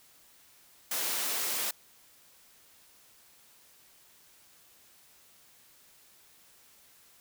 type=high-pass noise; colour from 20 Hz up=white; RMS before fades=-32 dBFS; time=0.91-1.71 s; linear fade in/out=5 ms; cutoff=280 Hz; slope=12 dB/octave; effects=white hiss -60 dBFS RMS until 7.2 s